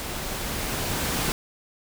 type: noise with level ramp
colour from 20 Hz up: pink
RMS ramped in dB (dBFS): -33 to -25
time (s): 0-1.32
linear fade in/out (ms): 0
effects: none